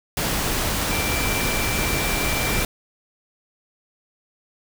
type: tone in noise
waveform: sine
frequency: 2349 Hz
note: D7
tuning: in tune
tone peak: -28 dBFS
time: 0.91-2.63 s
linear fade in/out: 2 ms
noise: pink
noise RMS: -23 dBFS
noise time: 0.17-2.65 s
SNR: -8 dB
effects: none

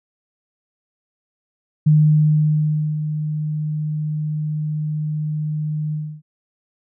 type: tone with ADSR envelope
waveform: sine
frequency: 152.6 Hz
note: D#3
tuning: 33 cents flat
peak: -9 dBFS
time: 1.86-6.22 s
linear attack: 11 ms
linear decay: 1100 ms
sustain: -11 dB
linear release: 290 ms
effects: none

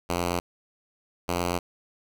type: tone pair in turn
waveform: 5% pulse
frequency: 87.4 / 87.85 Hz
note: F2 / F2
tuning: +2 / +11 cents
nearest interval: unison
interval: 9 cents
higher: second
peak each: -14 dBFS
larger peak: neither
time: 0.09-0.4 / 1.28-1.59 s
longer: neither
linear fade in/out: 10 ms
effects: none

